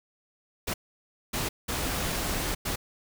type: noise bursts at uneven times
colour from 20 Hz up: pink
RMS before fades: -30 dBFS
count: 4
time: 0.67-0.74 / 1.33-1.49 / 1.68-2.55 / 2.65-2.76 s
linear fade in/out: 10 ms
effects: none